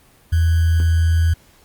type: tone with sample-and-hold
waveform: sine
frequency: 82.41 Hz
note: E2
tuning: in tune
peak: -12 dBFS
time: 0.32-1.34 s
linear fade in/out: 10 ms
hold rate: 1575 Hz
effects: pink hiss -52 dBFS RMS until 1.64 s + Opus 32 kbps